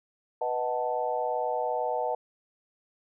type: chord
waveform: sine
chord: B dominant seventh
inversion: none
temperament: equal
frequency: 493.9 / 622.3 / 740 / 880 Hz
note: B4 / D#5 / F#5 / A5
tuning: 0 / 0 / 0 / 0 cents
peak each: -32 dBFS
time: 0.41-2.15 s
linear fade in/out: 5 ms
effects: none